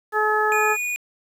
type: harmonic tone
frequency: 427.6 Hz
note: A4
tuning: 49 cents flat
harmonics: 1 / 2 / 3 / 4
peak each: -23 / -23 / -23 / -23 dBFS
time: 0.12-0.77 s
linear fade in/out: 50 ms
type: tone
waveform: square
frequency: 2456 Hz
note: D#7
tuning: 23 cents flat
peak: -24 dBFS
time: 0.52-0.96 s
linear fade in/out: 0 ms
effects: low-pass 12000 Hz 12 dB/octave + 8-bit